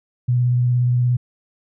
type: tone with vibrato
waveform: sine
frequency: 123.2 Hz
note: B2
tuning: 4 cents flat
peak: -14 dBFS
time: 0.28-1.17 s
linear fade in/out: 10 ms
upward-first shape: square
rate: 17 Hz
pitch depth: 13 cents each way
effects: none